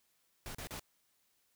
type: noise bursts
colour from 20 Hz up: pink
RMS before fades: -44 dBFS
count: 3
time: 0.46-0.795 s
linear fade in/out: 0 ms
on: 87 ms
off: 37 ms
effects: white hiss -75 dBFS RMS until 1.55 s